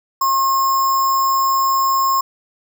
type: tone with sample-and-hold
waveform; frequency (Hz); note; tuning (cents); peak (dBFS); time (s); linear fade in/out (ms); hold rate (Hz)
sine; 1075; C6; +47; -13; 0.21-2.21; 5; 6300
effects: none